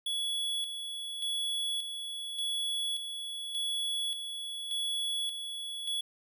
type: tone with tremolo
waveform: square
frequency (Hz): 3384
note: G#7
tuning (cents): +32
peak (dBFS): -31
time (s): 0.06-6.01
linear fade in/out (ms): 5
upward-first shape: square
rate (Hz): 0.86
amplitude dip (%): 50
effects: none